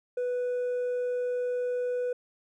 triangle tone with hard clipping, 493.9 Hz, B4, in tune, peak -26 dBFS, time 0.17-2.13 s, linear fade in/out 5 ms, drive 1 dB, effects none

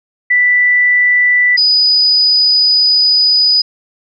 sine tone pair in turn, 1975.5 / 4967 Hz, B6 / D#8, 0 / -4 cents, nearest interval octave + major third, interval 1596 cents, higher second, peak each -7 dBFS, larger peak neither, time 0.3-1.57 / 1.57-3.62 s, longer second, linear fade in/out 10 ms, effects none

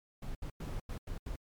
brown noise bursts at uneven times, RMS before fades -39 dBFS, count 6, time 0.22-0.35 / 0.42-0.5 / 0.6-0.8 / 0.89-0.98 / 1.07-1.18 / 1.26-1.36 s, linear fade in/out 5 ms, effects MP3 96 kbps

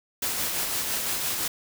white noise with tremolo, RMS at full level -27 dBFS, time 0.22-1.48 s, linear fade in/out 5 ms, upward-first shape sine, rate 5.9 Hz, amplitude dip 30%, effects none

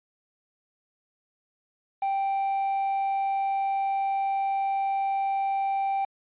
triangle tone with quantisation, 784 Hz, G5, in tune, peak -22 dBFS, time 2.02-6.05 s, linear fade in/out 5 ms, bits 7, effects resampled to 8000 Hz

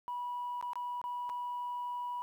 sine tone with dropouts, 976 Hz, B5, 21 cents flat, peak -34 dBFS, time 0.08-2.22 s, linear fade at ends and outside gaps 0 ms, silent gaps 0.612-0.626 / 0.733-0.756 / 1.015-1.04 / 1.293-1.298 s, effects tanh soft clip ceiling -32 dBFS + 11-bit

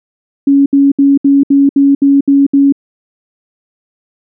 sine tone bursts, 278.6 Hz, C#4, 9 cents sharp, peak -4 dBFS, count 9, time 0.47-2.724 s, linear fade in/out 5 ms, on 190 ms, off 68 ms, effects none

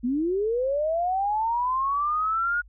sine linear sweep, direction up, 230.6 to 1450 Hz, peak -22 dBFS, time 0.03-2.62 s, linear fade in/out 20 ms, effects added 50 Hz sine -48 dBFS peak until 2.68 s

